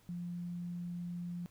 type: tone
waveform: sine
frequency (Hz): 174.61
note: F3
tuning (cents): 0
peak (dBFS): -38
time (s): 0.09-1.46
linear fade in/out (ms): 0
effects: added 107 Hz sine -67 dBFS peak until 1.5 s + pink hiss -67 dBFS RMS until 1.5 s